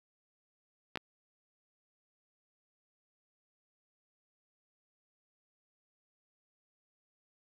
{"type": "clicks", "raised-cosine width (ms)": 0.3, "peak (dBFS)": -20, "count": 2, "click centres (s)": [0.957, 0.973], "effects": ["high-pass 60 Hz 12 dB/octave", "8-bit"]}